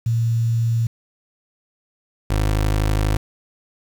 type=tone pair in turn; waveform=sine / 25% pulse; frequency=115.3 / 52.23 Hz; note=A#2 / G#1; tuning=-19 / +11 cents; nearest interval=octave + major second; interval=1370 cents; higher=first; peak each=-16 / -13 dBFS; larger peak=second; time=0.06-0.87 / 2.3-3.17 s; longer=second; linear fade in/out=5 ms; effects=7-bit